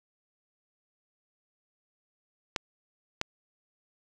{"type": "clicks", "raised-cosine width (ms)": 0.2, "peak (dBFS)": -11, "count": 2, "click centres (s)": [2.562, 3.214], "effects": []}